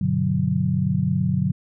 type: chord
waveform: sine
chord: G major seventh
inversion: none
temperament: equal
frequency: 98 / 123.47 / 146.83 / 185 Hz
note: G2 / B2 / D3 / F#3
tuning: 0 / 0 / 0 / 0 cents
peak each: -27 / -26 / -23 / -22 dBFS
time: 0.01-1.52 s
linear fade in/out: 5 ms
effects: none